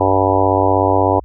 harmonic tone with a mistuned harmonic, 96.4 Hz, G2, 28 cents flat, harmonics 1 / 3 / 4 / 5 / 6 / 7 / 8 / 9 / 10, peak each -20 / -20 / -20 / -20 / -20 / -20 / -20 / -20 / -20 dBFS, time 0-1.2 s, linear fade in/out 10 ms, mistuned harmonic 10, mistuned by +26 cents, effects added 60 Hz sine -35 dBFS peak until 1.24 s

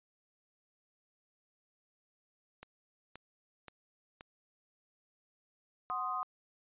click train, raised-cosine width 0.3 ms, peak -31 dBFS, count 4, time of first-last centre 2.63-4.209 s, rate 1.9 Hz
sine chord, C diminished, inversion second, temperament equal, 740 / 1046.5 / 1244.5 Hz, Gb5 / C6 / Eb6, 0 / 0 / 0 cents, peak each -41 / -38 / -36 dBFS, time 5.9-6.23 s, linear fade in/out 0 ms
effects resampled to 8000 Hz

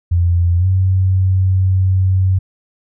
sine tone with pitch glide, 86.7 to 94 Hz, F2 to F#2, -12 to +28 cents, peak -10 dBFS, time 0.11-2.39 s, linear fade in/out 10 ms, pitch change +140 cents, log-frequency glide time 0.58-0.66 s, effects none

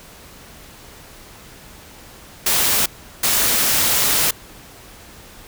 white noise bursts at uneven times, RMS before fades -17 dBFS, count 2, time 2.46-2.86 / 3.23-4.31 s, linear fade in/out 5 ms, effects pink hiss -42 dBFS RMS until 5.47 s

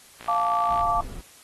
click train, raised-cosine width 0.3 ms, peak -24 dBFS, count 36, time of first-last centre 0.21-0.81 s, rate 58.3 Hz
sine chord, D minor, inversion first, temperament equal with one note detuned, 698.5 / 880 / 1162.5 Hz, F5 / A5 / D6, 0 / 0 / -18 cents, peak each -25 / -27 / -23 dBFS, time 0.28-1.01 s, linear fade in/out 5 ms
brown noise, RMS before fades -36 dBFS, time 0.68-1.22 s, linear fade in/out 20 ms
effects white hiss -51 dBFS RMS until 1.43 s + AAC 32 kbps

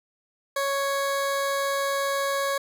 20% pulse tone, 554.4 Hz, C#5, in tune, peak -19 dBFS, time 0.56-2.58 s, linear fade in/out 5 ms, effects none

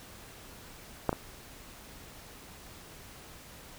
clicks, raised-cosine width 1 ms, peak -11 / -18 dBFS, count 2, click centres 1.093 / 1.129 s, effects pink hiss -50 dBFS RMS until 3.78 s

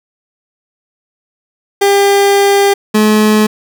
30% pulse tone pair in turn, 400 / 213.9 Hz, G4 / A3, +35 / -49 cents, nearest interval major seventh, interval 1084 cents, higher first, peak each -4 dBFS, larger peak neither, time 1.81-2.74 / 2.94-3.47 s, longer first, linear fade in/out 10 ms, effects none

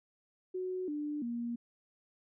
sine tone with pitch steps, 369.2 / 296.4 / 236.5 Hz, F#4 / D4 / A#3, -4 / +16 / +25 cents, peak -34 dBFS, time 0.54-1.56 s, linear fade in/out 10 ms, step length 340 ms, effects none

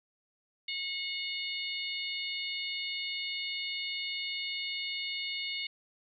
harmonic tone, 725 Hz, F#5, 35 cents flat, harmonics 3 / 4 / 5 / 6, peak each -38 / -39 / -40 / -41 dBFS, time 0.68-5.67 s, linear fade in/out 5 ms, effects none

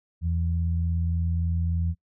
sine tone pair together, 83.3 / 166.78 Hz, E2 / E3, +19 / +21 cents, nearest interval octave, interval 1202 cents, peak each -23 / -31 dBFS, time 0.21-1.95 s, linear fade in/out 50 ms, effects noise-tail reverb RT60 0.1 s tail -25 dB re dry

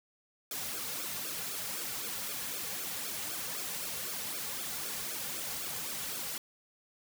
white noise with flanger, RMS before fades -38 dBFS, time 0.51-6.38 s, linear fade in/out 2 ms, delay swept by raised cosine 1 to 3.2 ms, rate 3.9 Hz, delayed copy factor -0.85, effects none

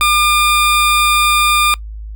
20% pulse tone, 1204 Hz, D6, 43 cents sharp, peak -5 dBFS, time 0.01-1.74 s, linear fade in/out 0 ms, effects noise-tail reverb RT60 0.1 s tail -23 dB re dry + added 53 Hz sine -25 dBFS peak until 2.15 s

